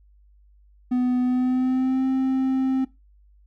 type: tone with pitch glide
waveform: triangle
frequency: 249.7 to 263.2 Hz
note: B3 to C4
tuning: +19 to +10 cents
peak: -17 dBFS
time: 0.91-2.85 s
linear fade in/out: 10 ms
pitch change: +91 cents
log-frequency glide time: 1.21-2.06 s
effects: noise-tail reverb RT60 0.2 s tail -18 dB re dry + added 50 Hz sine -52 dBFS peak until 3.46 s